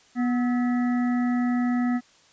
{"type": "harmonic tone with a mistuned harmonic", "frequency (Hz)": 244.8, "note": "B3", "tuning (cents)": -15, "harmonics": [1, 3, 5, 7, 8], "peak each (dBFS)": [-21, -34, -38, -42, -39], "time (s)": [0.15, 2.01], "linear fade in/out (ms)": 50, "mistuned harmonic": 5, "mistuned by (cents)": 92, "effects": ["white hiss -57 dBFS RMS until 2.32 s", "resampled to 16000 Hz"]}